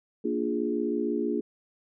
sine chord, Bb dominant seventh, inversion none, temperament equal, 233.1 / 293.7 / 349.2 / 415.3 Hz, Bb3 / D4 / F4 / Ab4, 0 / 0 / 0 / 0 cents, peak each -31 dBFS, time 0.24-1.41 s, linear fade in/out 10 ms, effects none

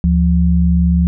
sine tone pair together, 73.42 / 174.43 Hz, D2 / F3, 0 / -2 cents, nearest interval octave + minor third, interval 1498 cents, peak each -12 dBFS, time 0.04-1.07 s, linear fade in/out 0 ms, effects none

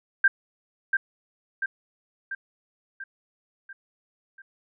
sine tone with echo, 1582 Hz, G6, 15 cents sharp, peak -14 dBFS, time 0.24-0.28 s, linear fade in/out 5 ms, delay 690 ms, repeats 6, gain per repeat -5 dB, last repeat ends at 4.42 s, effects none

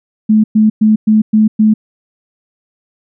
sine tone bursts, 215.9 Hz, A3, 33 cents flat, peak -5 dBFS, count 6, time 0.29-1.74 s, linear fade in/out 10 ms, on 150 ms, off 110 ms, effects none

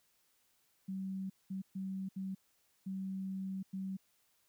sine tone bursts at uneven times, 191.1 Hz, G3, 44 cents flat, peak -37 dBFS, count 6, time 0.88-1.3 / 1.5-1.62 / 1.75-2.09 / 2.16-2.35 / 2.86-3.63 / 3.73-3.97 s, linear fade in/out 10 ms, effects white hiss -74 dBFS RMS until 4.48 s

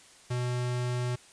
square tone, 123.47 Hz, B2, in tune, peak -29 dBFS, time 0.3-1.16 s, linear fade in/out 10 ms, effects white hiss -55 dBFS RMS until 1.32 s + resampled to 22050 Hz

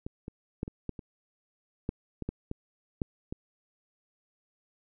clicks, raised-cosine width 3 ms, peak -23 / -26 / -18 / -25 / -20 / -28 / -17 / -22 / -19 / -21 / -16 / -22 dBFS, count 12, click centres 0.065 / 0.281 / 0.631 / 0.679 / 0.893 / 0.992 / 1.891 / 2.223 / 2.29 / 2.514 / 3.018 / 3.325 s, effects none

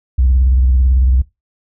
sine tone with vibrato, 64 Hz, C2, 38 cents flat, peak -7 dBFS, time 0.18-1.22 s, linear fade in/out 10 ms, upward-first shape sine, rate 18 Hz, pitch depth 140 cents each way, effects noise-tail reverb RT60 0.2 s tail -19 dB re dry + tanh soft clip ceiling -5 dBFS

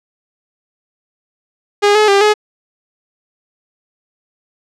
sawtooth tone with pitch steps, 409.6 / 426.2 / 397.8 / 422.5 Hz, G#4 / G#4 / G4 / G#4, -24 / +45 / +25 / +30 cents, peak -4 dBFS, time 1.82-2.34 s, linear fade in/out 20 ms, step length 130 ms, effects low-pass 6000 Hz 12 dB/octave

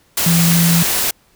sine tone in noise, 168.8 Hz, E3, 41 cents sharp, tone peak -11 dBFS, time 0.26-0.83 s, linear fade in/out 5 ms, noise white, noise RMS -17 dBFS, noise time 0.17-1.11 s, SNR +3 dB, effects pink hiss -55 dBFS RMS until 1.35 s

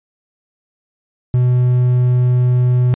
triangle tone with quantisation, 124.5 Hz, B2, 14 cents sharp, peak -8 dBFS, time 1.34-2.94 s, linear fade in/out 0 ms, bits 6, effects resampled to 8000 Hz

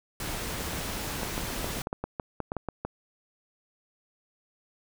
pink noise, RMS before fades -34 dBFS, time 0.2-1.82 s, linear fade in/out 2 ms
clicks, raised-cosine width 1 ms, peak -17 dBFS, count 12, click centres 1.232 / 1.379 / 1.644 / 1.871 / 1.929 / 2.04 / 2.198 / 2.403 / 2.519 / 2.567 / 2.687 / 2.85 s
effects none

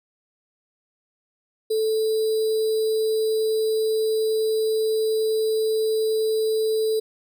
sine tone with sample-and-hold, 438.9 Hz, A4, 4 cents flat, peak -19 dBFS, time 1.7-7 s, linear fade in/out 10 ms, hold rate 4410 Hz, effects none

